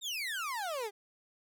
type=exponential sweep; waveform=30% pulse; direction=down; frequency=3790 to 389.7 Hz; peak=-32 dBFS; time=0.01-0.91 s; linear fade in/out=50 ms; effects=none